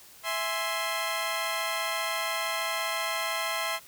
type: chord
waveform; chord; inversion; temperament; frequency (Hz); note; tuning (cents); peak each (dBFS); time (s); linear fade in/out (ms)
15% pulse; E augmented; none; equal; 659.3 / 830.6 / 1046.5; E5 / G#5 / B#5; 0 / 0 / 0; -26 / -30 / -25; 0.23-3.8; 50
effects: white hiss -52 dBFS RMS until 3.87 s